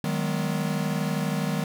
square chord, G# minor seventh, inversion second, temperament equal with one note detuned, 155.56 / 188.34 / 207.7 / 246.9 Hz, D#3 / F#3 / G#3 / B3, 0 / +31 / 0 / 0 cents, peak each -29 / -31 / -32 / -34 dBFS, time 0.04-1.64 s, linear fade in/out 2 ms, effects none

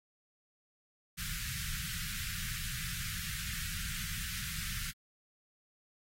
pink band-stop noise, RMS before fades -39 dBFS, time 1.17-4.92 s, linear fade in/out 20 ms, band 180 to 1400 Hz, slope 48 dB/octave, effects AAC 48 kbps

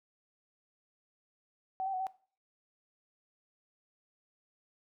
sine tone with pitch steps, 758 / 776 / 743 / 765 Hz, F#5 / G5 / F#5 / G5, +42 / -18 / +7 / -42 cents, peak -32 dBFS, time 1.8-2.068 s, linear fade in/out 0 ms, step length 67 ms, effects noise-tail reverb RT60 0.4 s tail -18 dB re dry

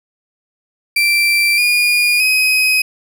35% pulse tone with pitch steps, 2349 / 2435 / 2523 Hz, D7 / D#7 / D#7, 0 / -38 / +23 cents, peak -9 dBFS, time 0.96-2.82 s, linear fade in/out 5 ms, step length 620 ms, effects none

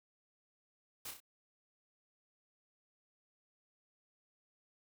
white noise with echo, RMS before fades -45 dBFS, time 1.05-1.11 s, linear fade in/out 5 ms, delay 31 ms, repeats 3, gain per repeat -5 dB, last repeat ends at 1.203 s, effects none

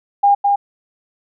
sine tone with echo, 807 Hz, G#5, 50 cents flat, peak -8 dBFS, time 0.23-0.35 s, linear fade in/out 10 ms, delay 210 ms, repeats 1, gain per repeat -3 dB, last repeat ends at 0.56 s, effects none

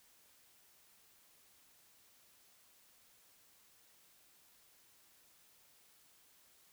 silence, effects white hiss -67 dBFS RMS until 6.72 s

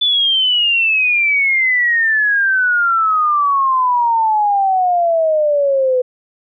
sine exponential sweep, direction down, 3500 to 498.6 Hz, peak -11 dBFS, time 0.01-6.02 s, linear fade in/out 10 ms, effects none

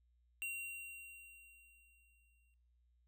square tone with exponential decay, 2751 Hz, F7, 27 cents flat, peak -39 dBFS, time 0.42-2.54 s, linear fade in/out 0 ms, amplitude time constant 460 ms, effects noise-tail reverb RT60 0.8 s tail -19 dB re dry + added 60 Hz sine -70 dBFS peak until 3.07 s

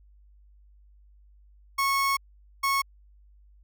30% pulse tone bursts at uneven times, 1099 Hz, C#6, 15 cents flat, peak -20 dBFS, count 2, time 1.78-2.17 / 2.63-2.82 s, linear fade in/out 10 ms, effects added 50 Hz sine -53 dBFS peak until 3.63 s

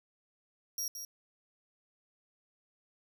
sawtooth tone with echo, 5650 Hz, F8, 19 cents sharp, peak -31 dBFS, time 0.78-0.88 s, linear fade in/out 2 ms, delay 170 ms, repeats 1, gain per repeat -7 dB, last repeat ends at 1.05 s, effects none

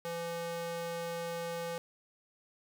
square tone with high-pass filter, 169 Hz, E3, 43 cents sharp, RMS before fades -38 dBFS, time 0.05-1.78 s, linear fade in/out 0 ms, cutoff 390 Hz, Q 1.9, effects none

